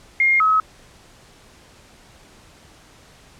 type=tone pair in turn; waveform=sine; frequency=2129 / 1280.5 Hz; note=C7 / D#6; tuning=+30 / +49 cents; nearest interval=major sixth; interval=881 cents; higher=first; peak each=-13 dBFS; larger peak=neither; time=0.2-0.4 / 0.4-0.6 s; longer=neither; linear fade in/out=2 ms; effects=pink hiss -49 dBFS RMS until 3.39 s + low-pass 9000 Hz 12 dB/octave